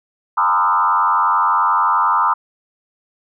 sine tone with frequency modulation, 1108.7 Hz, C#6, in tune, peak -12 dBFS, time 0.37-2.34 s, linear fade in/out 10 ms, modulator 91.4 Hz, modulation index 2.5, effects none

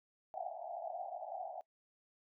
pink band-pass noise, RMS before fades -44 dBFS, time 0.34-1.61 s, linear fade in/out 0 ms, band 640 to 790 Hz, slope 96 dB/octave, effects noise-tail reverb RT60 0.1 s tail -23 dB re dry

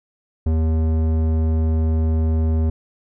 square tone with low-pass filter, 79.8 Hz, D#2, 44 cents sharp, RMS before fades -18 dBFS, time 0.46-2.7 s, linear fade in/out 5 ms, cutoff 460 Hz, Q 0.6, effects none

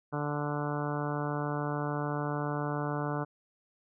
harmonic tone, 146.83 Hz, D3, in tune, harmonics 1 / 2 / 3 / 4 / 5 / 6 / 7 / 8 / 9 / 10, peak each -34 / -37 / -39 / -40 / -41 / -42 / -42 / -43 / -44 / -44 dBFS, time 0.12-3.25 s, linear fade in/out 20 ms, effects none

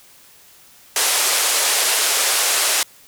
white band-pass noise, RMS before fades -18 dBFS, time 0.96-2.83 s, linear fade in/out 2 ms, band 410 to 11000 Hz, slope 24 dB/octave, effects white hiss -48 dBFS RMS until 3.07 s

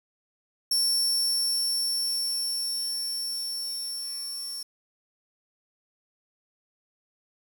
sawtooth tone with level ramp, 5440 Hz, F8, 46 cents flat, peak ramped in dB -19 to -31 dBFS, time 0.71-4.63 s, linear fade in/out 5 ms, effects 8-bit

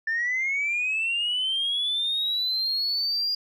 sine linear sweep, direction up, 1769 to 4844 Hz, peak -22 dBFS, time 0.07-3.35 s, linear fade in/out 5 ms, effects tanh soft clip ceiling -20 dBFS

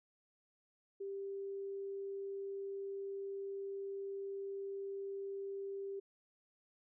sine tone, 394 Hz, G4, 9 cents sharp, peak -40 dBFS, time 1-6 s, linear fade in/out 10 ms, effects none

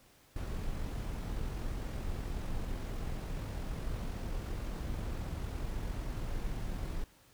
brown noise with amplitude modulation, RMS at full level -36 dBFS, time 0.36-7.04 s, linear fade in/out 2 ms, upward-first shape sine, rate 43.9 Hz, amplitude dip 25%, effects pink hiss -63 dBFS RMS until 7.33 s

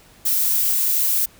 violet noise, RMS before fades -19 dBFS, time 0.25-1.26 s, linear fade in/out 10 ms, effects pink hiss -50 dBFS RMS until 1.39 s

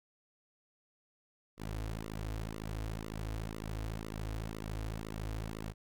sawtooth tone with flanger, 53.9 Hz, A1, 35 cents flat, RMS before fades -40 dBFS, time 1.57-5.74 s, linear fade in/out 50 ms, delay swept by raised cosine 1.2 to 5.3 ms, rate 2 Hz, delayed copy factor -1, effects none

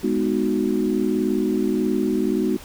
sine chord, G# minor seventh, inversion none, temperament equal with one note detuned, 207.7 / 249.1 / 311.1 / 370 Hz, G#3 / B3 / D#4 / F#4, 0 / +15 / 0 / 0 cents, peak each -24 dBFS, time 0.03-2.57 s, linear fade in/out 10 ms, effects pink hiss -42 dBFS RMS until 2.64 s

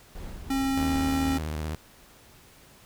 brown noise with tremolo, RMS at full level -37 dBFS, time 0.15-1.33 s, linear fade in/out 2 ms, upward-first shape triangle, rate 2.7 Hz, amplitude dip 40%
square tone, 269.7 Hz, C#4, 47 cents flat, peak -25 dBFS, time 0.5-1.38 s, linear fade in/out 5 ms
sawtooth tone with vibrato, 77.2 Hz, D#2, 13 cents flat, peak -26 dBFS, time 0.77-1.75 s, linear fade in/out 0 ms, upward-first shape square, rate 16 Hz, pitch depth 66 cents each way
effects pink hiss -54 dBFS RMS until 2.85 s

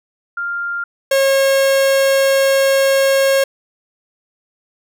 sine / 45% pulse tone pair in turn, 1396.9 / 543.3 Hz, F6 / C#5, 0 / -35 cents, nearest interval octave + major third, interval 1635 cents, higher first, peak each -19 / -11 dBFS, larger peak second, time 0.37-0.84 / 1.11-3.44 s, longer second, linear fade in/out 5 ms, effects none

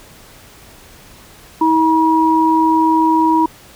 sine tone pair together, 320.4 / 960 Hz, E4 / B5, -49 / -49 cents, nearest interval octave + perfect fifth, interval 1900 cents, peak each -13 / -12 dBFS, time 1.61-3.46 s, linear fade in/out 5 ms, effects pink hiss -42 dBFS RMS until 3.75 s

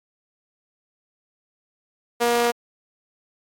sawtooth tone with high-pass filter, 237.8 Hz, A#3, 35 cents sharp, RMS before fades -20 dBFS, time 2.2-2.52 s, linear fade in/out 20 ms, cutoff 500 Hz, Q 1.7, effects AAC 64 kbps

